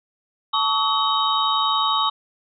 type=tone cluster; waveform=sine; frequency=880 / 1129 / 1280 / 3071 / 3769 Hz; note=A5 / C#6 / D#6 / G7 / A#7; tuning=0 / +31 / +49 / -36 / +18 cents; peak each=-25 / -21 / -27 / -29 / -23 dBFS; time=0.53-2.1 s; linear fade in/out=10 ms; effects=none